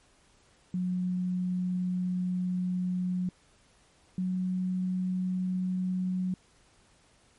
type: tone pair in turn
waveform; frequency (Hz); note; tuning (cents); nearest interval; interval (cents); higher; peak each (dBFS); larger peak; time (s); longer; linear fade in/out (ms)
sine; 181.5 / 184.03; F#3 / F#3; -33 / -9; unison; 24; second; -27; neither; 0.74-3.29 / 4.18-6.34; first; 2
effects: pink hiss -63 dBFS RMS until 7.38 s + MP3 48 kbps